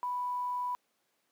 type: tone with quantisation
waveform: sine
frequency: 987.8 Hz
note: B5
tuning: in tune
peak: -31 dBFS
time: 0.03-0.75 s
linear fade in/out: 0 ms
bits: 10
effects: pink hiss -75 dBFS RMS until 1.31 s + high-pass 300 Hz 12 dB/octave